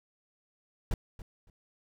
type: noise with echo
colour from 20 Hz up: brown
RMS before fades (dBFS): -28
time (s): 0.91-0.94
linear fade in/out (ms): 2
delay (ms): 280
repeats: 2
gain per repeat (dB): -15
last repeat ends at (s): 1.5
effects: none